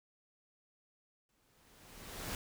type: noise with exponential growth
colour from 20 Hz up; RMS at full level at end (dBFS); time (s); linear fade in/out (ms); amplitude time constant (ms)
pink; -39; 1.29-2.35; 1; 230
effects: none